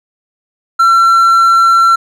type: tone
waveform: triangle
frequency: 1354 Hz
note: E6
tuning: 46 cents sharp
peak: -3 dBFS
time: 0.79-1.96 s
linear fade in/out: 10 ms
effects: none